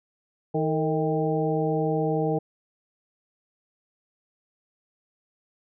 harmonic tone with a mistuned harmonic, 158.3 Hz, D#3, 30 cents sharp, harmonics 1 / 2 / 3 / 4 / 5, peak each -27 / -29 / -26 / -32 / -31 dBFS, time 0.54-2.39 s, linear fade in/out 10 ms, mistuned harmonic 3, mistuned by -62 cents, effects none

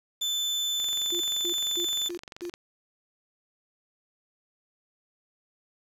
35% pulse tone, 3520 Hz, A7, in tune, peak -24 dBFS, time 0.21-2.09 s, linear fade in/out 10 ms
click train, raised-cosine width 0.2 ms, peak -24 dBFS, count 41, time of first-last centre 0.8-2.539 s, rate 23 Hz
sine tone bursts, 349.2 Hz, F4, in tune, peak -32 dBFS, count 5, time 1.12-2.5 s, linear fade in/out 5 ms, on 84 ms, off 240 ms
effects resampled to 32000 Hz + 8-bit

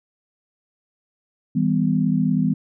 sine tone cluster, 161.8 / 198.3 / 250.7 Hz, E3 / G3 / B3, -32 / +20 / +26 cents, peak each -21 dBFS, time 1.55-2.54 s, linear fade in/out 10 ms, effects none

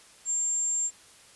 sine tone, 7380 Hz, A#8, 18 cents flat, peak -25 dBFS, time 0.25-0.91 s, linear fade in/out 50 ms, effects white hiss -54 dBFS RMS until 1.35 s + resampled to 24000 Hz

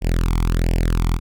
sawtooth tone with flanger, 42 Hz, E1, 33 cents sharp, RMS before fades -18 dBFS, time 0.01-1.2 s, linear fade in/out 50 ms, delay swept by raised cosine 0.38 to 0.91 ms, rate 1.4 Hz, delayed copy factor +0.9, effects none

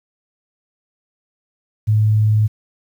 sine tone with vibrato, 107.4 Hz, A2, 41 cents flat, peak -11 dBFS, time 1.87-2.48 s, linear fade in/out 20 ms, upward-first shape sine, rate 20 Hz, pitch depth 13 cents each way, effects 8-bit

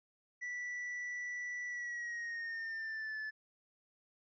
triangle tone with pitch glide, 1962 to 1737.9 Hz, B6 to A6, -12 to -22 cents, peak -37 dBFS, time 0.41-3.31 s, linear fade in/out 20 ms, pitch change -210 cents, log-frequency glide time 1.67-3.18 s, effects resampled to 16000 Hz

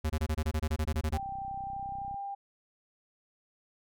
square tone bursts, 77.78 Hz, D#2, in tune, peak -28 dBFS, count 14, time 0.04-1.178 s, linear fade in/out 10 ms, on 59 ms, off 24 ms
click train, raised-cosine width 5 ms, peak -36 dBFS, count 42, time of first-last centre 0.85-2.143 s, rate 31.7 Hz
sine tone with pitch glide, 785 to 796.4 Hz, G5 to G5, +2 to +27 cents, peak -35 dBFS, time 1.13-2.35 s, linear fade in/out 10 ms, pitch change +25 cents, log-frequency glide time 1.47-2.12 s
effects none

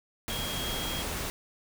sine tone in noise, 3265 Hz, G#7, 30 cents flat, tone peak -36 dBFS, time 0.3-1.02 s, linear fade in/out 0 ms, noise pink, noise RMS -34 dBFS, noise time 0.28-1.3 s, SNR -5 dB, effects none

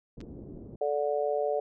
white low-pass noise, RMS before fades -44 dBFS, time 0.17-0.76 s, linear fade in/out 5 ms, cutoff 380 Hz, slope 24 dB/octave
clicks, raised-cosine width 0.2 ms, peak -34 dBFS, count 2, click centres 0.205 / 0.213 s
harmonic tone, 145.8 Hz, D3, 12 cents flat, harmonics 3 / 4 / 5, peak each -30 / -29 / -33 dBFS, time 0.81-1.6 s, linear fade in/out 5 ms
effects none

